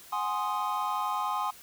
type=chord; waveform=triangle; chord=Ab dominant seventh; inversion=third; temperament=equal; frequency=740 / 830.6 / 1046.5 / 1244.5 Hz; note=Gb5 / Ab5 / C6 / Eb6; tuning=0 / 0 / 0 / 0 cents; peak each=-36 / -31 / -30 / -32 dBFS; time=0.12-1.51 s; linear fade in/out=10 ms; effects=white hiss -51 dBFS RMS until 1.62 s